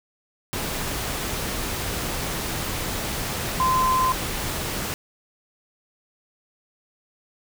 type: tone in noise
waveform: sine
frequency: 1033 Hz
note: C6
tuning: 22 cents flat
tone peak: -18 dBFS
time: 3.6-4.12 s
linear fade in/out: 0 ms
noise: pink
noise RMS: -28 dBFS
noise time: 0.53-4.94 s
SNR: +7 dB
effects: none